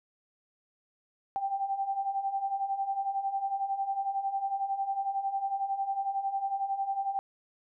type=beating tone pair; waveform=sine; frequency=777 / 788 Hz; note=G5 / G5; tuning=-16 / +9 cents; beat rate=11 Hz; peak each=-35 / -30 dBFS; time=1.36-7.19 s; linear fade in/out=0 ms; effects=none